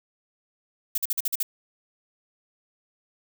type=noise bursts; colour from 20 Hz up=violet; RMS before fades=-25 dBFS; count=7; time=0.95-1.43 s; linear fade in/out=5 ms; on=30 ms; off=45 ms; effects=none